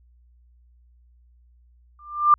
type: tone with exponential growth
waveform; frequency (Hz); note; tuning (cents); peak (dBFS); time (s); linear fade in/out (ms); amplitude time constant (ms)
sine; 1191; D6; +24; -8; 1.99-2.34; 2; 75
effects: added 60 Hz sine -53 dBFS peak until 2.38 s